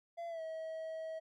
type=tone with pitch glide; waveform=triangle; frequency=680 to 641.8 Hz; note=F5 to E5; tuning=-46 to -46 cents; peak=-38 dBFS; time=0.17-1.2 s; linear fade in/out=20 ms; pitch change=-100 cents; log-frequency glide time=0.28-0.42 s; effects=Opus 48 kbps